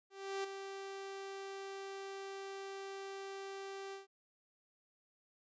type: tone with ADSR envelope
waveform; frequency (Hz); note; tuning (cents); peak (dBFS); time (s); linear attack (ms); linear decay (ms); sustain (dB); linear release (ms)
sawtooth; 390.9; G4; -5; -32; 0.1-4.07; 340; 9; -8; 140
effects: resampled to 16000 Hz